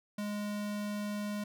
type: tone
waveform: square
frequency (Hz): 207.2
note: G#3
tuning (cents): -4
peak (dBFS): -35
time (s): 0.18-1.44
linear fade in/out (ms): 5
effects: none